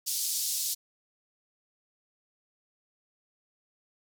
pink band-pass noise, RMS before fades -31 dBFS, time 0.06-0.75 s, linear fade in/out 20 ms, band 4600 to 16000 Hz, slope 24 dB/octave, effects none

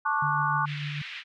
sine chord, D major seventh, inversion second, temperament just, 881 / 1101.2 / 1174.7 / 1468.3 Hz, A5 / C#6 / D6 / F#6, +2 / -12 / 0 / -14 cents, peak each -29 dBFS, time 0.05-0.66 s, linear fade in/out 10 ms
sine tone with tremolo, 146.83 Hz, D3, in tune, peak -30 dBFS, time 0.22-1.02 s, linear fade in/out 5 ms, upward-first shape sine, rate 6.7 Hz, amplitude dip 25%
pink band-pass noise, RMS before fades -39 dBFS, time 0.65-1.24 s, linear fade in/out 50 ms, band 1900 to 3200 Hz, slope 24 dB/octave
effects none

